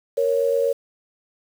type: tone pair together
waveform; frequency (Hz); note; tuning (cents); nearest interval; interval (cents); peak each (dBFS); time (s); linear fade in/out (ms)
sine; 466.2 / 554.4; A#4 / C#5; 0 / 0; minor third; 300; -20; 0.17-0.73; 10
effects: 7-bit